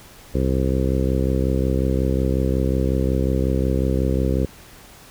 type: harmonic tone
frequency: 65.5 Hz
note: C2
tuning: 2 cents sharp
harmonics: 1 / 2 / 3 / 4 / 5 / 6 / 7 / 8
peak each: -21 / -24 / -26 / -27 / -28 / -29 / -29 / -30 dBFS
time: 0.34-4.46 s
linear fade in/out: 10 ms
effects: pink hiss -45 dBFS RMS until 5.1 s